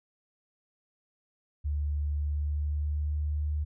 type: tone with pitch glide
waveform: sine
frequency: 73.42 to 74.79 Hz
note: D2 to D2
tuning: 0 to +32 cents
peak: -27 dBFS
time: 1.64-3.65 s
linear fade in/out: 20 ms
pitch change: +32 cents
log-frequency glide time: 2.15-3.27 s
effects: none